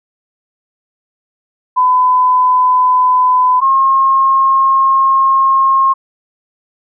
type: tone pair in turn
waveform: sine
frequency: 1007 / 1074.3 Hz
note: B5 / C6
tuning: +33 / +45 cents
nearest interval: minor second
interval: 112 cents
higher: second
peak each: -7 dBFS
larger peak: neither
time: 1.76-3.61 / 3.61-5.94 s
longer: second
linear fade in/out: 20 ms
effects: none